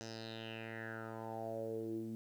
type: tone with low-pass filter sweep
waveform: 10% pulse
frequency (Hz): 112.4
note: A2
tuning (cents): +37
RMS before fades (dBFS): -44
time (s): 0.01-2.15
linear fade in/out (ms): 0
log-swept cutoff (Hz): 6000 to 250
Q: 5.3
effects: 11-bit